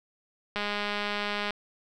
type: click train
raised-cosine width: 0.3 ms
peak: -15 dBFS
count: 196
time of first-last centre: 0.56-1.507 s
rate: 206 Hz
effects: none